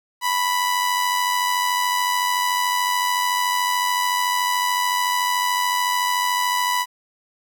sawtooth tone with amplitude modulation, 987.8 Hz, B5, in tune, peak -13 dBFS, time 0.21-6.86 s, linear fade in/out 50 ms, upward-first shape sine, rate 93.7 Hz, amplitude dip 45%, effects 9-bit

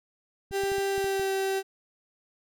35% pulse tone with pitch glide, 393.3 to 386.5 Hz, G4 to G4, +6 to -24 cents, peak -24 dBFS, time 0.51-1.63 s, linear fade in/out 50 ms, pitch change -30 cents, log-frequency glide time 0.88-1.32 s
clicks, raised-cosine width 5 ms, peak -31 dBFS, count 7, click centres 0.511 / 0.636 / 0.718 / 0.783 / 0.98 / 1.043 / 1.196 s
effects none

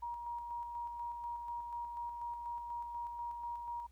sine tone with tremolo, 949 Hz, A#5, 31 cents sharp, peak -38 dBFS, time 0.02-3.87 s, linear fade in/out 10 ms, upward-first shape square, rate 4.1 Hz, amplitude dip 35%, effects added 60 Hz sine -59 dBFS peak until 3.91 s + pink hiss -74 dBFS RMS until 3.91 s

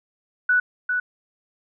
sine tone with echo, 1480 Hz, F#6, in tune, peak -15 dBFS, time 0.49-0.6 s, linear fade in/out 5 ms, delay 400 ms, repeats 1, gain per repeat -5 dB, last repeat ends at 1 s, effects none

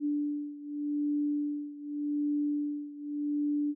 sine beating tone pair, 292.7 / 293.55 Hz, D4 / D4, -6 / -1 cents, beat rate 0.85 Hz, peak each -31 / -34 dBFS, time 0-3.75 s, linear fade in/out 50 ms, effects none

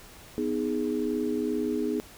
sine chord, G# minor, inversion first, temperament just, 249.2 / 311.5 / 415.3 Hz, B3 / D#4 / G#4, +16 / +2 / 0 cents, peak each -30 dBFS, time 0.38-2 s, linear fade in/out 0 ms, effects pink hiss -49 dBFS RMS until 2.17 s

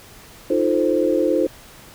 sine chord, F dominant seventh, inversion third, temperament equal, 311.1 / 349.2 / 440 / 523.3 Hz, Eb4 / F4 / A4 / C5, 0 / 0 / 0 / 0 cents, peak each -21 / -21 / -23 / -20 dBFS, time 0.5-1.47 s, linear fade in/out 5 ms, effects pink hiss -44 dBFS RMS until 1.94 s

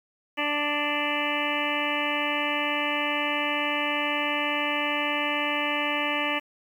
harmonic tone, 293.7 Hz, D4, in tune, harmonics 1 / 2 / 3 / 4 / 6 / 7 / 8 / 9 / 10, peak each -33 / -33 / -33 / -33 / -33 / -33 / -33 / -33 / -33 dBFS, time 0.37-6.4 s, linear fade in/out 20 ms, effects 9-bit

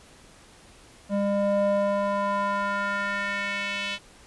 square tone with band-pass filter sweep, 201.1 Hz, G3, 44 cents sharp, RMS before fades -26 dBFS, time 1.09-3.99 s, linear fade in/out 50 ms, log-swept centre 410 to 3000 Hz, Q 2.5, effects pink hiss -52 dBFS RMS until 4.26 s + resampled to 24000 Hz

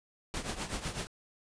pink noise with tremolo, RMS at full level -34 dBFS, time 0.34-1.07 s, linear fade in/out 0 ms, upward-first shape triangle, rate 8 Hz, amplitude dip 80%, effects resampled to 22050 Hz

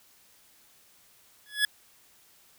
25% pulse tone with exponential growth, 1692 Hz, G#6, 32 cents sharp, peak -15 dBFS, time 1.46-1.65 s, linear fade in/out 2 ms, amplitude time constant 41 ms, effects white hiss -60 dBFS RMS until 2.58 s

